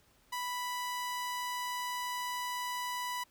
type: tone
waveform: sawtooth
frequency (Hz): 987.8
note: B5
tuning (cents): 0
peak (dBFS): -31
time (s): 0.32-3.24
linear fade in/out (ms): 10
effects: pink hiss -67 dBFS RMS until 3.3 s